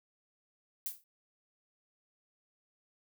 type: noise with exponential decay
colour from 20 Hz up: violet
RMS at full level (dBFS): -33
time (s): 0.86-1.04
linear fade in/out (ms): 1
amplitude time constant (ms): 37
effects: none